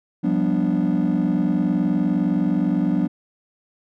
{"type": "chord", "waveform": "triangle", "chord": "G dominant seventh", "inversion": "third", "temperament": "just", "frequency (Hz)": [176.4, 196, 245, 294], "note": ["F3", "G3", "B3", "D4"], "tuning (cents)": [18, 0, -14, 2], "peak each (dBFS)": -20, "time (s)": [0.23, 3.08], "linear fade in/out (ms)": 20, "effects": ["tanh soft clip ceiling -11 dBFS"]}